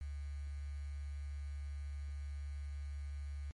sine tone with quantisation, 71.6 Hz, D2, 43 cents flat, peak -40 dBFS, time 0.01-3.51 s, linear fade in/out 0 ms, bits 10, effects MP3 48 kbps

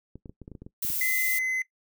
clicks, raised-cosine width 3 ms, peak -29 dBFS, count 11, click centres 0.156 / 0.258 / 0.295 / 0.417 / 0.479 / 0.517 / 0.552 / 0.62 / 0.665 / 0.849 / 0.902 s
violet noise, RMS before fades -29 dBFS, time 0.82-1.39 s, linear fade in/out 5 ms
triangle tone, 2043 Hz, C7, 42 cents flat, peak -23 dBFS, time 1.01-1.62 s, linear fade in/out 2 ms
effects noise-tail reverb RT60 0.1 s tail -19 dB re dry

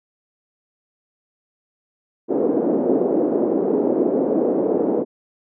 white band-pass noise, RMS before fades -19 dBFS, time 2.28-5.05 s, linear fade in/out 50 ms, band 260 to 460 Hz, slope 24 dB/octave, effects none

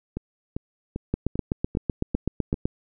two click trains, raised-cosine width 3 ms, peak -10 / -16 dBFS, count 13 / 7, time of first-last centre 1.14-2.655 / 0.17-2.542 s, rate 7.92 / 2.53 Hz, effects none

